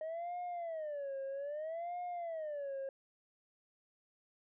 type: tone with vibrato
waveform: sine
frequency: 621 Hz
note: D#5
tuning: 3 cents flat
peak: -36 dBFS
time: 0.01-2.89 s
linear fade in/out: 2 ms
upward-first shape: sine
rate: 0.62 Hz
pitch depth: 240 cents each way
effects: tanh soft clip ceiling -37 dBFS